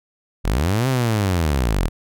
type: linear two-way sweep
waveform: sawtooth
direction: up then down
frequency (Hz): 36.44 to 134.3 to 36.44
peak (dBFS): -13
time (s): 0.44-1.89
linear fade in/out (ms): 20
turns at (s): 0.88
effects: none